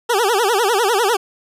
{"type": "tone with vibrato", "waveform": "20% pulse", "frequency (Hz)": 430.9, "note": "A4", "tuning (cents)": -36, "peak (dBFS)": -9, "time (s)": [0.09, 1.17], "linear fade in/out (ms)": 10, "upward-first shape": "sine", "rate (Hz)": 10, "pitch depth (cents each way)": 220, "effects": ["resampled to 32000 Hz"]}